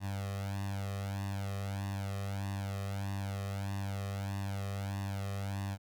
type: tone with flanger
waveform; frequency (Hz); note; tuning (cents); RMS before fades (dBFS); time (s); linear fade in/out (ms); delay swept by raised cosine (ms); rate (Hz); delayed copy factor
sawtooth; 98.7; G2; +12; -37; 0-5.78; 50; 1.1 to 1.61; 1.6; +0.95
effects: none